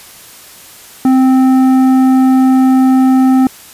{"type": "tone with tanh clipping", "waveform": "triangle", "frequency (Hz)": 260.8, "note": "C4", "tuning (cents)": -5, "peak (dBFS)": -7, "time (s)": [1.05, 3.47], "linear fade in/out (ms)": 2, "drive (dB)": 14, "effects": ["white hiss -36 dBFS RMS until 3.73 s", "resampled to 32000 Hz"]}